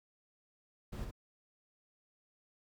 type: noise with echo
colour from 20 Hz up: brown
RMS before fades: -42 dBFS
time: 0.92-1.05 s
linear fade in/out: 10 ms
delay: 62 ms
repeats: 1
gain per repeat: -3 dB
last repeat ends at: 1.112 s
effects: none